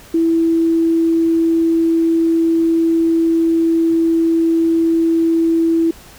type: tone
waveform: sine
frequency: 329.6 Hz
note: E4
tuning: in tune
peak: -11 dBFS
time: 0.14-5.91 s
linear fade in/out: 5 ms
effects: pink hiss -41 dBFS RMS until 6.18 s